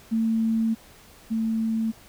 sine tone pair in turn, 224.4 / 223.4 Hz, A3 / A3, +34 / +27 cents, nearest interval unison, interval 7 cents, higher first, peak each -20 / -22 dBFS, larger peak first, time 0.11-0.75 / 1.3-1.92 s, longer first, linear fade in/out 20 ms, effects pink hiss -51 dBFS RMS until 2.08 s

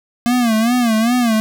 square tone with vibrato, 233.1 Hz, A#3, in tune, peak -13 dBFS, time 0.26-1.4 s, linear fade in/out 0 ms, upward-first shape sine, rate 2.5 Hz, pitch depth 120 cents each way, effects none

